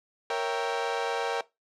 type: chord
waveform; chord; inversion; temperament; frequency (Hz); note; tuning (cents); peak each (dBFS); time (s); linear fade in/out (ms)
30% pulse; A# diminished seventh; none; equal; 466.2 / 554.4 / 659.3 / 784; A#4 / C#5 / E5 / G5; 0 / 0 / 0 / 0; -28 / -32 / -33 / -30; 0.3-1.41; 2
effects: noise-tail reverb RT60 0.2 s tail -19 dB re dry + low-pass 5000 Hz 12 dB/octave